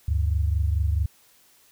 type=tone pair together; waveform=sine; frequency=73.42 / 98 Hz; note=D2 / G2; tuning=0 / 0 cents; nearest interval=perfect fourth; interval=500 cents; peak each=-21 / -26 dBFS; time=0.08-1.06 s; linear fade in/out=5 ms; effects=white hiss -58 dBFS RMS until 1.71 s